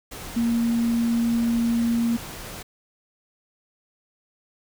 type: tone in noise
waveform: sine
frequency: 233.1 Hz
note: A#3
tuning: in tune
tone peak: -19 dBFS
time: 0.36-2.17 s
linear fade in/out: 10 ms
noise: pink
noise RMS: -37 dBFS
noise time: 0.11-2.63 s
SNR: +15 dB
effects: none